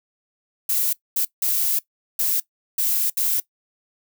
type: noise bursts at uneven times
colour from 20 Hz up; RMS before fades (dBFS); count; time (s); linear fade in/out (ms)
violet; -21; 6; 0.69-0.93 / 1.16-1.25 / 1.42-1.79 / 2.19-2.4 / 2.78-3.1 / 3.17-3.4; 5
effects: noise-tail reverb RT60 0.1 s tail -19 dB re dry